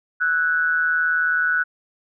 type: tone with amplitude modulation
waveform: sine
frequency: 1480 Hz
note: F#6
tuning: in tune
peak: -14 dBFS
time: 0.2-1.64 s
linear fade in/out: 20 ms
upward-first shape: sine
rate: 159 Hz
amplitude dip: 65%
effects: none